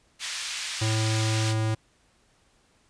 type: band-pass noise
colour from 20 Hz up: white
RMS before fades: -33 dBFS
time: 0.19-1.55 s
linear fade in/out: 50 ms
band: 1700 to 5500 Hz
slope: 12 dB/octave
type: tone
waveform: square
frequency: 110 Hz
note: A2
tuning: in tune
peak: -24 dBFS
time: 0.81-1.75 s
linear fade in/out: 10 ms
effects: pink hiss -64 dBFS RMS until 2.89 s + resampled to 22050 Hz